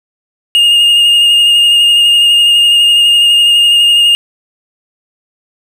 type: tone with vibrato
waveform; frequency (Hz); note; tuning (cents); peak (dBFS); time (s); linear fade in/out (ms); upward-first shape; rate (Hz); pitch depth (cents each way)
triangle; 2837; F7; +27; -3; 0.55-4.15; 0; sine; 12; 15
effects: none